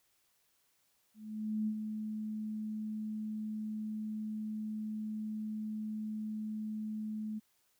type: tone with ADSR envelope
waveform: sine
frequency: 215.2 Hz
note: A3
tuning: 38 cents flat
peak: -30 dBFS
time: 1.14-7.4 s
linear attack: 530 ms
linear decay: 71 ms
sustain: -6 dB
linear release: 22 ms
effects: white hiss -74 dBFS RMS until 7.79 s